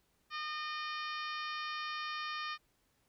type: harmonic tone with a mistuned harmonic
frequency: 610 Hz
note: D#5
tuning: 34 cents flat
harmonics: 2 / 3 / 4 / 5 / 6 / 7 / 8 / 9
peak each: -40 / -44 / -46 / -48 / -50 / -51 / -52 / -53 dBFS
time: 0.3-2.58 s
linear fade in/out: 50 ms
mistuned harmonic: 7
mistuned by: +26 cents
effects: pink hiss -75 dBFS RMS until 3.08 s